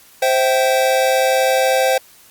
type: chord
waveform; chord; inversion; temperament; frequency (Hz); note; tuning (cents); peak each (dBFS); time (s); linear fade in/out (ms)
square; C major; none; equal with one note detuned; 523.3 / 659.3 / 771.9; C5 / E5 / G5; 0 / 0 / -27; -16 / -22 / -19; 0.22-1.98; 5
effects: white hiss -47 dBFS RMS until 2.3 s + Opus 48 kbps